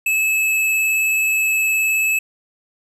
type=tone with vibrato; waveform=square; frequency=2600 Hz; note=E7; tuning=24 cents flat; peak=-16 dBFS; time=0.06-2.19 s; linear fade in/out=5 ms; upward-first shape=sine; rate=19 Hz; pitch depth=11 cents each way; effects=none